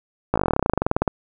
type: slowing click train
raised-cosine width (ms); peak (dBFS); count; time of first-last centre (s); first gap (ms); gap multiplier
1; -4; 23; 0.34-1.078; 17; 1.06
effects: none